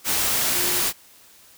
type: tone in noise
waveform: sine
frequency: 355.3 Hz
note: F4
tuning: 30 cents sharp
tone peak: -32 dBFS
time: 0.53-0.84 s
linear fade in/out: 50 ms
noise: white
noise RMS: -22 dBFS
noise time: 0.04-0.93 s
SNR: -13 dB
effects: white hiss -51 dBFS RMS until 1.57 s